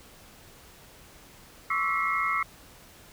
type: tone cluster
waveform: sine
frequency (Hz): 1081 / 1143 / 1314 / 1944 / 2144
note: C#6 / D6 / E6 / B6 / C7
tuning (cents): -44 / -47 / -6 / -28 / +42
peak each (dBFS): -37 / -30 / -29 / -35 / -29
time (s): 1.7-2.43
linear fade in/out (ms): 5
effects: pink hiss -52 dBFS RMS until 3.12 s